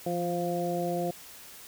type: harmonic tone with a mistuned harmonic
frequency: 174.61 Hz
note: F3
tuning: in tune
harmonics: 1 / 2 / 3 / 4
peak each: -33 / -33 / -33 / -33 dBFS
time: 0.06-1.11 s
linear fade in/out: 5 ms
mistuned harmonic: 1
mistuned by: -26 cents
effects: white hiss -48 dBFS RMS until 1.67 s